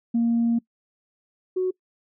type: tone pair in turn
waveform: sine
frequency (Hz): 233.1 / 370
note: A#3 / F#4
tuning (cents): 0 / 0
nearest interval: minor sixth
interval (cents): 800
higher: second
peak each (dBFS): -17 / -20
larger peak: first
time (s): 0.14-0.59 / 1.56-1.71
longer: first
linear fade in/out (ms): 10
effects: noise-tail reverb RT60 0.1 s tail -23 dB re dry + tanh soft clip ceiling -15 dBFS